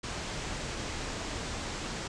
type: low-pass noise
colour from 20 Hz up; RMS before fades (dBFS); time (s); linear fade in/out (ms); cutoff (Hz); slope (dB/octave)
pink; -37; 0.03-2.08; 10; 8100; 48
effects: none